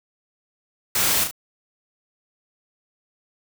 white noise with echo, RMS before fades -21 dBFS, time 0.95-1.24 s, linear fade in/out 5 ms, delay 36 ms, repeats 2, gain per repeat -6 dB, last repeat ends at 1.312 s, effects none

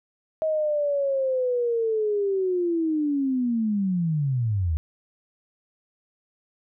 sine linear sweep, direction down, 636 to 74 Hz, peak -21 dBFS, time 0.42-4.77 s, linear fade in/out 0 ms, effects none

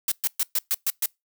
blue noise bursts, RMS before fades -23 dBFS, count 7, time 0.08-1.059 s, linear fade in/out 2 ms, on 37 ms, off 120 ms, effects noise-tail reverb RT60 0.2 s tail -26 dB re dry

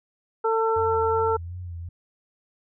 harmonic tone, 448 Hz, A4, 31 cents sharp, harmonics 1 / 2 / 3, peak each -22 / -25 / -27 dBFS, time 0.44-1.37 s, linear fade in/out 10 ms
sine tone with vibrato, 87.31 Hz, F2, in tune, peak -32 dBFS, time 0.76-1.89 s, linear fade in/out 5 ms, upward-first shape sine, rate 2.7 Hz, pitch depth 58 cents each way
effects none

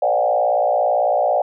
sine tone with frequency modulation, 659.3 Hz, E5, in tune, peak -14 dBFS, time 0.02-1.42 s, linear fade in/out 5 ms, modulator 58 Hz, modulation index 2.2, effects none

